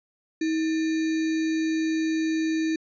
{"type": "tone with sample-and-hold", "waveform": "sine", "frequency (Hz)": 319.2, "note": "D#4", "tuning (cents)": 44, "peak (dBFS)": -22, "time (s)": [0.41, 2.76], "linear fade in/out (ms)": 5, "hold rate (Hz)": 2100, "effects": ["resampled to 16000 Hz"]}